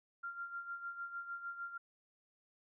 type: tone with tremolo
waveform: sine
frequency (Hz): 1388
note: F6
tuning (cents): -11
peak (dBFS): -39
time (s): 0.23-1.78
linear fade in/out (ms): 10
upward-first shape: sine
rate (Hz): 6.6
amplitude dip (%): 65
effects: none